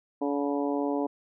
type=harmonic tone with a mistuned harmonic; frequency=142.9 Hz; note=D3; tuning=47 cents flat; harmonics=2 / 3 / 4 / 5 / 6 / 7; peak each=-28 / -32 / -34 / -36 / -38 / -39 dBFS; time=0.21-1.07 s; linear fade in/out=10 ms; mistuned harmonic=7; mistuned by=-37 cents; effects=none